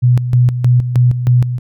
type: tone with tremolo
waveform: sine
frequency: 123.47 Hz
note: B2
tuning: in tune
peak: -6 dBFS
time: 0.02-1.59 s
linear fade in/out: 20 ms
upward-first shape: square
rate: 3.2 Hz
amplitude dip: 65%
effects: none